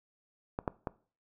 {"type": "clicks", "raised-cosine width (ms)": 1, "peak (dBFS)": [-19, -16, -19], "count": 3, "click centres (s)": [0.589, 0.678, 0.872], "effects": ["noise-tail reverb RT60 0.4 s tail -20 dB re dry"]}